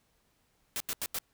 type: noise bursts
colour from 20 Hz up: white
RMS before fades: -34 dBFS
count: 4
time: 0.76-1.187 s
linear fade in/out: 0 ms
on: 43 ms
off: 85 ms
effects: pink hiss -72 dBFS RMS until 1.33 s